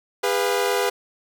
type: chord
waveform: sawtooth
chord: F diminished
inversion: first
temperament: equal with one note detuned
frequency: 405.6 / 493.9 / 698.5 Hz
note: Ab4 / Cb5 / F5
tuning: -41 / 0 / 0 cents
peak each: -19 / -19 / -25 dBFS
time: 0.23-0.9 s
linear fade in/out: 10 ms
effects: none